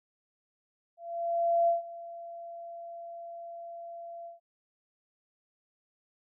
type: tone with ADSR envelope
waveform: sine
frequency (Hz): 681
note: F5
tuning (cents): -44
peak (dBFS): -21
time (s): 0.97-4.4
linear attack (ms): 710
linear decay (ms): 140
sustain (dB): -19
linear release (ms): 140
effects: none